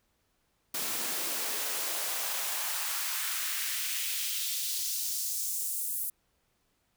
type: noise with high-pass filter sweep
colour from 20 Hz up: white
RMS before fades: -33 dBFS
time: 0.74-6.1 s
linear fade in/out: 5 ms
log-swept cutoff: 200 to 11000 Hz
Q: 1.3
effects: pink hiss -74 dBFS RMS until 6.96 s